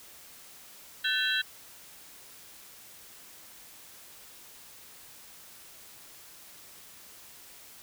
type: tone cluster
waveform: sine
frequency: 1519 / 1757 / 2702 / 3238 / 3942 Hz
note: F#6 / A6 / E7 / G#7 / B7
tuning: +45 / -3 / +42 / -45 / -4 cents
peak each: -30 / -33 / -36 / -32 / -32 dBFS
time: 1.04-1.42 s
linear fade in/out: 10 ms
effects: white hiss -51 dBFS RMS until 7.82 s